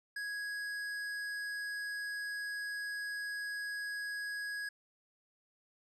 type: tone with tanh clipping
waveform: triangle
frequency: 1661.2 Hz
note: G#6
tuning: in tune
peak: -39 dBFS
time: 0.16-4.69 s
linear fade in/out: 5 ms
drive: 17 dB
effects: resampled to 32000 Hz